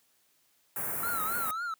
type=band-stop noise; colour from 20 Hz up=white; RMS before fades=-34 dBFS; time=0.76-1.51 s; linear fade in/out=2 ms; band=1800 to 10000 Hz; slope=24 dB/octave
type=tone with vibrato; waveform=triangle; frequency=1338 Hz; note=E6; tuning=25 cents sharp; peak=-30 dBFS; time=1.03-1.74 s; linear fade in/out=2 ms; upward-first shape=triangle; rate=3.7 Hz; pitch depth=140 cents each way
effects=white hiss -69 dBFS RMS until 1.79 s + high-pass 80 Hz 12 dB/octave